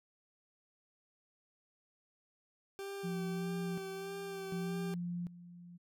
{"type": "tone with vibrato", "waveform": "40% pulse", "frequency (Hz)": 391.3, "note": "G4", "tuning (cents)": -3, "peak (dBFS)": -40, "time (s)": [2.79, 4.94], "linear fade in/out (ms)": 0, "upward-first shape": "sine", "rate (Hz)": 1.6, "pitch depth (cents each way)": 23}
{"type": "tone with tremolo", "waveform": "sine", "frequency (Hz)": 174.61, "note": "F3", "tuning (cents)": 0, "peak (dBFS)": -36, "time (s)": [3.03, 5.78], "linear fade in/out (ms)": 20, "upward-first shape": "square", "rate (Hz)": 0.67, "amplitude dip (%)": 80}
{"effects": []}